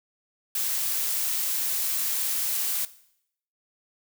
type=noise; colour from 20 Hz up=blue; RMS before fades=-27 dBFS; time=0.55-2.85 s; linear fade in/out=2 ms; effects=noise-tail reverb RT60 0.7 s tail -17 dB re dry